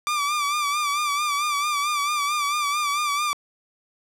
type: tone with vibrato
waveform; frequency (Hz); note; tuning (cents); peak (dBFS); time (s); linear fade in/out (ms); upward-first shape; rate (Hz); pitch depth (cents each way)
sawtooth; 1174.7; D6; 0; -18; 0.07-3.33; 0; sine; 4.5; 56
effects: low-pass 11000 Hz 12 dB/octave + 9-bit